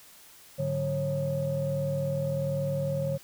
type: tone cluster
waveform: sine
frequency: 105.2 / 146.5 / 186.6 / 545 Hz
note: G#2 / D3 / F#3 / C#5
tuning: +23 / -4 / +15 / -29 cents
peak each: -38 / -29 / -37 / -29 dBFS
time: 0.58-3.18 s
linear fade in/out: 20 ms
effects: tanh soft clip ceiling -19 dBFS + white hiss -53 dBFS RMS until 3.23 s